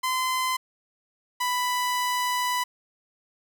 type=tone pair in turn; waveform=sawtooth; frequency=1028 / 991.6 Hz; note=C6 / B5; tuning=-31 / +7 cents; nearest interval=minor second; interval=62 cents; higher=first; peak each=-20 dBFS; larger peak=neither; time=0.03-0.57 / 1.4-2.64 s; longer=second; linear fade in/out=10 ms; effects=none